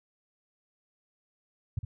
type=tone with echo; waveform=sine; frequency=102 Hz; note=G#2; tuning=31 cents flat; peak=-25 dBFS; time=1.77-1.79 s; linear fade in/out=5 ms; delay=60 ms; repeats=1; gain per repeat=-8 dB; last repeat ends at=1.85 s; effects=none